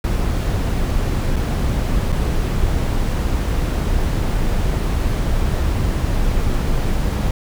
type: noise with dropouts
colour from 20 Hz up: brown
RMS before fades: -18 dBFS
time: 0.04-7.31 s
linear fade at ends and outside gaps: 2 ms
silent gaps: 1.36-1.364 / 2.121-2.125 s
effects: none